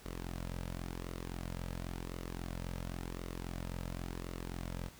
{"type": "tone with flanger", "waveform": "sawtooth", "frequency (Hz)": 43.75, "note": "F1", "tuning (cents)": 4, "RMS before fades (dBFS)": -42, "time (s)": [0.05, 4.89], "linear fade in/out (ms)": 10, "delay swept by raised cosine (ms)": [1.2, 2.8], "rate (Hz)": 0.94, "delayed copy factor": -0.5, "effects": ["pink hiss -57 dBFS RMS until 4.99 s"]}